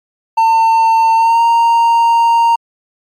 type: tone with pitch glide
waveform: triangle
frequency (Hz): 902 to 927.9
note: A5 to A#5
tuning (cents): +43 to -8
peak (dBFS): -5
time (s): 0.37-2.56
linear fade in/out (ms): 10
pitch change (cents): +49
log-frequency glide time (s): 1.15-1.42
effects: MP3 64 kbps